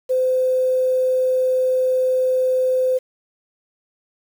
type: tone with quantisation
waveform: sine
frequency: 513 Hz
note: C5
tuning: 34 cents flat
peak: -15 dBFS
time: 0.09-2.99 s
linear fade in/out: 20 ms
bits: 7
effects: none